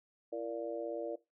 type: harmonic tone with a mistuned harmonic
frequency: 116.54 Hz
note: A#2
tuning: in tune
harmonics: 3 / 4 / 5 / 6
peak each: -42 / -40 / -39 / -49 dBFS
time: 0.32-1.16 s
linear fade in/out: 10 ms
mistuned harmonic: 3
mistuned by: -64 cents
effects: noise-tail reverb RT60 0.2 s tail -18 dB re dry